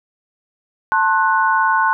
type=chord; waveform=sine; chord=F# diminished; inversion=first; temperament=just; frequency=888 / 1065.6 / 1480 Hz; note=A5 / C6 / F#6; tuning=+16 / +31 / 0 cents; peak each=-17 dBFS; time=0.92-1.93 s; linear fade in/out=0 ms; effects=none